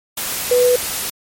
sine tone in noise, 493.9 Hz, B4, in tune, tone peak -10 dBFS, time 0.51-0.76 s, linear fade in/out 5 ms, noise white, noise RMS -23 dBFS, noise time 0.17-1.1 s, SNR +10 dB, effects MP3 64 kbps

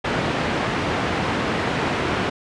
pink band-pass noise, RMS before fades -23 dBFS, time 0.04-2.3 s, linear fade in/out 10 ms, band 120 to 2500 Hz, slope 12 dB/octave, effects resampled to 22050 Hz

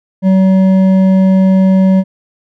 sine tone with hard clipping, 189.6 Hz, F#3, 43 cents sharp, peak -7 dBFS, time 0.22-2.04 s, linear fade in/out 50 ms, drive 7 dB, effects none

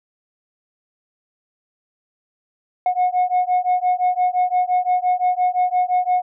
sine beating tone pair, 724 / 729.8 Hz, F#5 / F#5, -38 / -24 cents, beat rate 5.8 Hz, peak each -17 dBFS, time 2.86-6.22 s, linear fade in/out 2 ms, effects tanh soft clip ceiling -12 dBFS

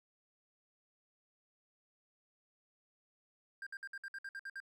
triangle tone bursts, 1592 Hz, G6, 26 cents sharp, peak -40 dBFS, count 10, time 3.62-4.602 s, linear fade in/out 2 ms, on 46 ms, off 58 ms, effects none

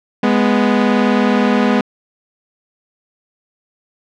sawtooth tone pair together, 207.6 / 246.9 Hz, G#3 / B3, 0 / 0 cents, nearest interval minor third, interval 300 cents, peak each -10 dBFS, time 0.23-1.81 s, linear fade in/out 5 ms, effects low-pass 3000 Hz 12 dB/octave

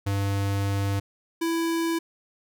square tone pair in turn, 99.3 / 331.5 Hz, G2 / E4, +23 / +10 cents, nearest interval octave + major sixth, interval 2087 cents, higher second, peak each -24 dBFS, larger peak neither, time 0.06-1 / 1.41-1.99 s, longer first, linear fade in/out 10 ms, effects none

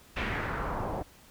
pink noise with low-pass filter sweep, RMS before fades -33 dBFS, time 0.16-1.03 s, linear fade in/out 10 ms, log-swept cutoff 2600 to 680 Hz, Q 2.2, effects pink hiss -56 dBFS RMS until 1.3 s

